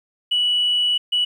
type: tone bursts at uneven times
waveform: sine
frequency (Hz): 2946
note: F#7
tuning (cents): -8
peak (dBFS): -15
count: 2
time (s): 0.31-0.98 / 1.12-1.25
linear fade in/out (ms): 10
effects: tanh soft clip ceiling -12 dBFS + 9-bit